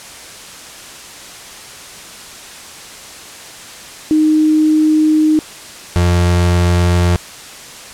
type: tone pair in turn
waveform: sine / 35% pulse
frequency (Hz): 309.4 / 87.76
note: D#4 / F2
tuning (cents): -10 / +9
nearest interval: octave + minor seventh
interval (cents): 2181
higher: first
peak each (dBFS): -8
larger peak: neither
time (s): 4.11-5.39 / 5.96-7.16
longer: first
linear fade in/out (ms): 0
effects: white hiss -33 dBFS RMS until 7.93 s + low-pass 9000 Hz 12 dB/octave